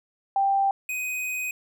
sine / square tone pair in turn, 787 / 2503 Hz, G5 / D#7, +7 / +10 cents, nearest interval octave + minor sixth, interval 2003 cents, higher second, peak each -19 / -28 dBFS, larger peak first, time 0.36-0.71 / 0.89-1.51 s, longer second, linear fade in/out 2 ms, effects none

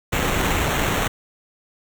pink noise with sample-and-hold, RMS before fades -21 dBFS, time 0.12-1.08 s, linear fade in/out 10 ms, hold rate 4900 Hz, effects none

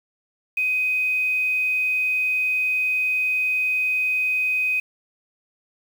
sine tone with quantisation, 2510 Hz, D#7, 15 cents sharp, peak -19 dBFS, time 0.57-4.8 s, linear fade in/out 5 ms, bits 7, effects none

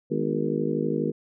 harmonic tone with a mistuned harmonic, 52.2 Hz, G#1, 10 cents sharp, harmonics 3 / 4 / 5 / 6 / 7 / 8 / 9, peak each -31 / -31 / -31 / -31 / -31 / -31 / -31 dBFS, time 0.1-1.12 s, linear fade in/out 20 ms, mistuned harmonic 5, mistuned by -86 cents, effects none

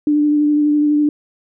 sine tone with vibrato, 296.6 Hz, D4, 17 cents sharp, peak -11 dBFS, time 0.07-1.09 s, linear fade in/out 2 ms, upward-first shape sine, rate 12 Hz, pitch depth 16 cents each way, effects none

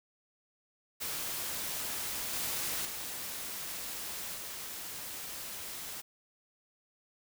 white noise with level steps, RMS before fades -37 / -35 / -40 / -42 dBFS, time 1-6.02 s, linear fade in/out 20 ms, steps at 2.33 / 2.85 / 4.35 s, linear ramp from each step 2 ms, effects none

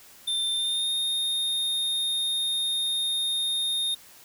square tone with pitch glide, 3579 to 3680 Hz, A7 to A#7, +29 to -23 cents, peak -25 dBFS, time 0.27-3.95 s, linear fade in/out 10 ms, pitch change +48 cents, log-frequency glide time 0.53-0.9 s, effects white hiss -51 dBFS RMS until 4.24 s

